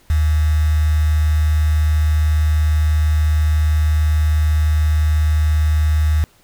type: tone with quantisation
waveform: sine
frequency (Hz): 76.9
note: D#2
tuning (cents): -20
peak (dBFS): -12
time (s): 0.1-6.24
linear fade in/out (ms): 0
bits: 5
effects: pink hiss -53 dBFS RMS until 6.43 s